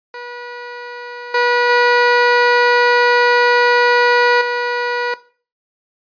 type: tone with level steps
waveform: 15% pulse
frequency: 485.3 Hz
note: B4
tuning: 30 cents flat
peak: -22 / -6 / -4 / -11 dBFS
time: 0.14-5.14 s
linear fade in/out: 2 ms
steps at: 1.34 / 1.69 / 4.41 s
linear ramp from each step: 5 ms
effects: noise-tail reverb RT60 0.4 s tail -17 dB re dry + resampled to 11025 Hz